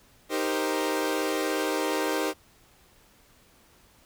sawtooth chord, C minor seventh, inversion first, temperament equal, 311.1 / 392 / 466.2 / 523.3 Hz, Eb4 / G4 / Bb4 / C5, 0 / 0 / 0 / 0 cents, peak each -26 / -27 / -29 / -28 dBFS, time 0.29-2.34 s, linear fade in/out 50 ms, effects pink hiss -59 dBFS RMS until 4.05 s

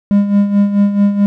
triangle tone with tremolo, 202.3 Hz, G#3, 45 cents flat, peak -4 dBFS, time 0.11-1.26 s, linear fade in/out 0 ms, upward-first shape sine, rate 4.6 Hz, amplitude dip 65%, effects none

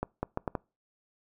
accelerating click train, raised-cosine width 1 ms, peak -16 dBFS, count 5, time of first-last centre 0.03-0.552 s, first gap 200 ms, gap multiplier 0.72, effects noise-tail reverb RT60 0.3 s tail -25 dB re dry

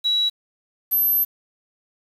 sine tone pair in turn, 3900 / 12382 Hz, B7 / G9, -23 / -22 cents, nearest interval octave + minor sixth, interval 2001 cents, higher second, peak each -17 / -16 dBFS, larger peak second, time 0.04-0.3 / 0.91-1.25 s, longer second, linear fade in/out 20 ms, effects 7-bit

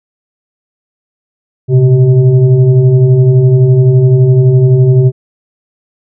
sine tone with frequency modulation, 131.9 Hz, C3, 14 cents sharp, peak -3 dBFS, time 1.68-5.12 s, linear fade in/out 50 ms, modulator 252 Hz, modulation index 0.73, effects none

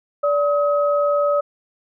sine tone pair together, 580 / 1270.8 Hz, D5 / D#6, -22 / +36 cents, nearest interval octave + major second, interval 1358 cents, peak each -16 / -22 dBFS, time 0.23-1.41 s, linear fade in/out 10 ms, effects none

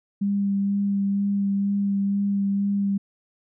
sine tone with vibrato, 199.5 Hz, G3, 31 cents sharp, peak -20 dBFS, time 0.21-2.98 s, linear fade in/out 10 ms, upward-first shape sine, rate 2.1 Hz, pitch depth 13 cents each way, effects none

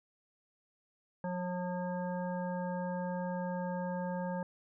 harmonic tone with a mistuned harmonic, 180.1 Hz, F#3, 46 cents flat, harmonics 1 / 3 / 5 / 7 / 9, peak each -36 / -39 / -41 / -55 / -49 dBFS, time 1.24-4.43 s, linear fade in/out 2 ms, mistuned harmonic 7, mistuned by -39 cents, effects none

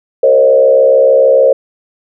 sine tone with frequency modulation, 536 Hz, C5, 42 cents sharp, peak -4 dBFS, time 0.23-1.53 s, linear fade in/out 5 ms, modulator 66.7 Hz, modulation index 1, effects none

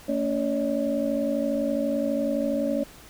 sine tone cluster, 227 / 282 / 563 / 615 Hz, A#3 / C#4 / C#5 / D#5, -46 / +30 / +27 / -20 cents, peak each -29 / -27 / -27 / -33 dBFS, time 0.08-2.84 s, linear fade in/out 10 ms, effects pink hiss -48 dBFS RMS until 3.09 s

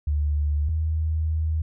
sine tone pair in turn, 73.8 / 79.01 Hz, D2 / D#2, +9 / +27 cents, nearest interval minor second, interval 118 cents, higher second, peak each -20 / -21 dBFS, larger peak first, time 0.07-0.69 / 0.69-1.62 s, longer second, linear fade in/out 5 ms, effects none

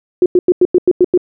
sine tone bursts, 360 Hz, F#4, 47 cents flat, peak -5 dBFS, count 8, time 0.22-1.176 s, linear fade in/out 2 ms, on 39 ms, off 92 ms, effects none

